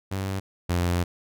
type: tone pair in turn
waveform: sawtooth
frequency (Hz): 96.4 / 87.75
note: G2 / F2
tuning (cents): -28 / +9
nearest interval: major second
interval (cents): 163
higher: first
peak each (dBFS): -23 / -18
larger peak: second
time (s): 0.11-0.4 / 0.69-1.04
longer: second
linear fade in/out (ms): 10
effects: none